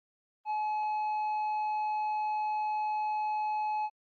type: tone with tanh clipping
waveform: triangle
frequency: 852 Hz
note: G#5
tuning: 44 cents sharp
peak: -30 dBFS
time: 0.45-3.9 s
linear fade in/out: 50 ms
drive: 9 dB
effects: Opus 24 kbps